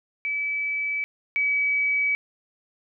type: tone pair in turn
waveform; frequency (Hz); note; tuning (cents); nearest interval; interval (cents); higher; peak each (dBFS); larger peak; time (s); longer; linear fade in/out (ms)
sine; 2298 / 2281; D7 / C#7; -38 / +49; unison; 13; first; -24 / -20; second; 0.25-1.04 / 1.36-2.15; neither; 0
effects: none